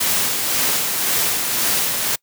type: noise with tremolo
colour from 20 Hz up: white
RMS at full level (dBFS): -18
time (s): 0-2.16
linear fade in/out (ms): 10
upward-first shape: sine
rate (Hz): 1.9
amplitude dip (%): 35
effects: noise-tail reverb RT60 0.1 s tail -25 dB re dry + high-pass 100 Hz 12 dB/octave